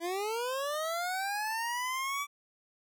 25% pulse linear sweep, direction up, 329.6 to 1159 Hz, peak -28 dBFS, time 0-2.27 s, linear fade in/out 50 ms, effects none

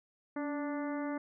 harmonic tone with a mistuned harmonic, 293 Hz, D4, 4 cents flat, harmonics 1 / 2 / 3 / 4 / 5 / 6 / 7, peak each -35 / -41 / -45 / -47 / -49 / -51 / -52 dBFS, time 0.36-1.18 s, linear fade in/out 5 ms, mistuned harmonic 1, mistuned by -43 cents, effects none

